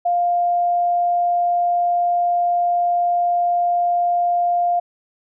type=tone; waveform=sine; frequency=701 Hz; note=F5; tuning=6 cents sharp; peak=-15 dBFS; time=0.05-4.8 s; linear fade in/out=10 ms; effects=none